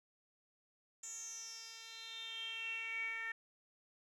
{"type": "tone with band-pass filter sweep", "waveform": "10% pulse", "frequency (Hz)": 452.8, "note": "A4", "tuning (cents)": 50, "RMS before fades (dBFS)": -45, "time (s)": [1.03, 3.32], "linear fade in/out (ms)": 5, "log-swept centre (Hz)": [7200, 1900], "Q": 8.9, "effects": []}